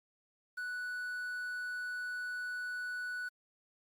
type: tone with quantisation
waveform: triangle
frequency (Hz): 1480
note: F#6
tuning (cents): 0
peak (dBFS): -35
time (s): 0.57-3.29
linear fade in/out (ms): 10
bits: 10
effects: Opus 48 kbps